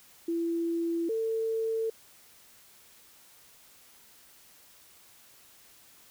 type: tone pair in turn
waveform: sine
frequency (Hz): 335.6 / 448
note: E4 / A4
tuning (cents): +31 / +31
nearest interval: perfect fourth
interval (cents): 500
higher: second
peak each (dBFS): -27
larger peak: neither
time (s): 0.28-1.09 / 1.09-1.9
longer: neither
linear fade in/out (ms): 5
effects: white hiss -57 dBFS RMS until 6.1 s